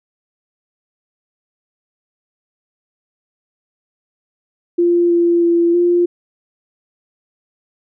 sine tone with pitch steps, 346.4 / 343.1 / 340.8 / 349.4 Hz, F4 / F4 / F4 / F4, -14 / -31 / -42 / +1 cents, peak -10 dBFS, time 4.78-6.06 s, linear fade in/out 10 ms, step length 320 ms, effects none

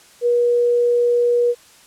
sine tone, 480.9 Hz, B4, 46 cents flat, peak -13 dBFS, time 0.21-1.55 s, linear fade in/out 50 ms, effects white hiss -48 dBFS RMS until 1.86 s + low-pass 10000 Hz 12 dB/octave

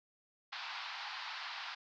pink band-pass noise, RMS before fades -44 dBFS, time 0.52-1.75 s, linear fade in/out 10 ms, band 810 to 4900 Hz, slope 48 dB/octave, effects none

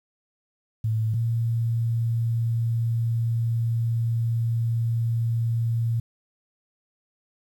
sine tone pair in turn, 110.7 / 115.59 Hz, A2 / A#2, +11 / -14 cents, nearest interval minor second, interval 75 cents, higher second, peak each -21 dBFS, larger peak neither, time 0.84-1.14 / 1.14-6 s, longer second, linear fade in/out 5 ms, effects 9-bit

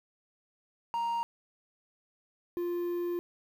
triangle tone pair in turn, 934 / 349.1 Hz, A#5 / F4, +3 / -1 cents, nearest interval octave + perfect fourth, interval 1704 cents, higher first, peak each -27 / -28 dBFS, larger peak first, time 0.94-1.23 / 2.57-3.19 s, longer second, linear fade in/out 0 ms, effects 9-bit

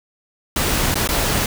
pink noise with dropouts, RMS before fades -19 dBFS, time 0.56-1.46 s, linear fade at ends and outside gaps 2 ms, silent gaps 0.943-0.955 / 1.075-1.089 s, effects none

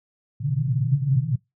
pink band-pass noise, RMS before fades -22 dBFS, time 0.4-1.36 s, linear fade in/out 10 ms, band 120 to 150 Hz, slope 96 dB/octave, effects noise-tail reverb RT60 0.2 s tail -23 dB re dry

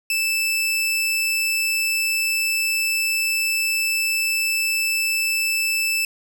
sawtooth tone, 2637 Hz, E7, in tune, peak -16 dBFS, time 0.1-6.05 s, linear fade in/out 2 ms, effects none

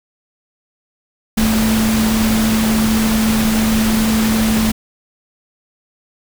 sine tone in noise, 220 Hz, A3, in tune, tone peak -13 dBFS, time 1.37-4.72 s, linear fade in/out 10 ms, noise pink, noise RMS -20 dBFS, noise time 1.37-4.72 s, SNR +4 dB, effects none

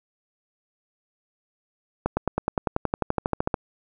accelerating click train, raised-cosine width 1 ms, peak -8 dBFS, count 18, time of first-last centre 2.06-3.542 s, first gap 110 ms, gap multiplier 0.97, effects none

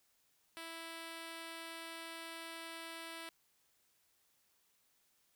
5% pulse tone, 329.6 Hz, E4, in tune, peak -34 dBFS, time 0.57-3.29 s, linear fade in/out 0 ms, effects white hiss -75 dBFS RMS until 5.35 s

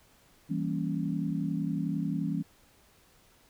sine chord, E diminished seventh, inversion none, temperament equal, 164.81 / 196 / 233.1 / 277.2 Hz, E3 / G3 / Bb3 / Db4, 0 / 0 / 0 / 0 cents, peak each -32 / -34 / -37 / -34 dBFS, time 0.49-2.43 s, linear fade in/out 20 ms, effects pink hiss -62 dBFS RMS until 3.49 s

